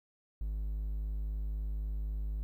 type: tone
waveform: triangle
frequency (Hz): 51.91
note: G#1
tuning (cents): 0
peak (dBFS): -31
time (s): 0.41-2.43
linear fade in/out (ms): 0
effects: 12-bit